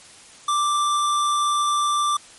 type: tone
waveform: square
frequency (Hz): 1177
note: D6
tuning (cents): +3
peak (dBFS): -19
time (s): 0.48-2.17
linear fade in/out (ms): 5
effects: white hiss -46 dBFS RMS until 2.38 s + MP3 48 kbps